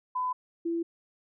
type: tone pair in turn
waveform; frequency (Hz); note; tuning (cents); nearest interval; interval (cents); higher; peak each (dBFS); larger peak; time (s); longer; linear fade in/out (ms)
sine; 1006 / 335.7; B5 / E4; +32 / +32; octave + perfect fifth; 1900; first; -27; neither; 0.15-0.33 / 0.65-0.83; neither; 10
effects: none